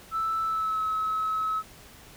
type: tone with pitch glide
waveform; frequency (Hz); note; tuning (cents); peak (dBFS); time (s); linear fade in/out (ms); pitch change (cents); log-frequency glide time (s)
sine; 1318.5 to 1289.1; E6 to E6; 0 to -39; -24; 0.11-1.63; 50; -39; 0.44-0.82
effects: tanh soft clip ceiling -21 dBFS + pink hiss -50 dBFS RMS until 2.16 s